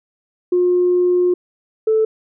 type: tone pair in turn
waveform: sine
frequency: 357.8 / 438.9 Hz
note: F4 / A4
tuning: +42 / -4 cents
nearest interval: major third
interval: 354 cents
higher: second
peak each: -11 dBFS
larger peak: neither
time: 0.52-1.34 / 1.87-2.05 s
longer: first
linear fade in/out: 5 ms
effects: tanh soft clip ceiling -7 dBFS